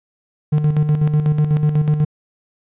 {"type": "tone with tremolo", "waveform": "triangle", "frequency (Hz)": 150.8, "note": "D3", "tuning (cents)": 46, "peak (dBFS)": -9, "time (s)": [0.52, 2.05], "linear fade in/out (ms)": 10, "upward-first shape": "square", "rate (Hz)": 8.1, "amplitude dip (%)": 55, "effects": ["resampled to 8000 Hz"]}